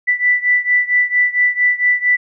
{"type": "beating tone pair", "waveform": "sine", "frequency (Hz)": [1975.5, 1979.9], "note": ["B6", "B6"], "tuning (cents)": [0, 4], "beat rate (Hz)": 4.4, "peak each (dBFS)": [-14, -16], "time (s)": [0.07, 2.17], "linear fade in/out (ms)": 20, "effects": []}